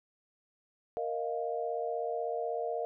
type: chord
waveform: sine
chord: Bb suspended fourth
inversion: none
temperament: equal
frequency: 466.2 / 622.3 / 698.5 Hz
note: Bb4 / Eb5 / F5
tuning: 0 / 0 / 0 cents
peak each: -35 / -37 / -36 dBFS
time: 0.97-2.85 s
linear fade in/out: 0 ms
effects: none